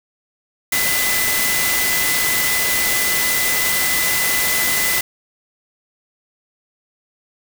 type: tone in noise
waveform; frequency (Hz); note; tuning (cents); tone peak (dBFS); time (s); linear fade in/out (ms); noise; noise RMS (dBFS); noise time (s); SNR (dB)
sine; 2010; B6; +30; -21; 0.72-5.01; 5; white; -19; 0.72-5.01; -5
effects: none